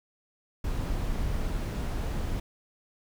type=noise; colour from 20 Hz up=brown; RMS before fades=-30 dBFS; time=0.64-2.4 s; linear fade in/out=5 ms; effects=none